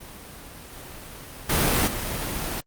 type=noise with level steps; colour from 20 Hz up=pink; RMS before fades=-42 / -40 / -21 / -29 dBFS; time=0-2.61 s; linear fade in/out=10 ms; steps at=0.72 / 1.49 / 1.87 s; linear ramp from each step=10 ms; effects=Opus 32 kbps